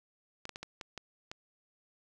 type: clicks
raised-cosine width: 0.2 ms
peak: -24 dBFS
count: 7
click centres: 0.454 / 0.493 / 0.559 / 0.63 / 0.812 / 0.977 / 1.315 s
effects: none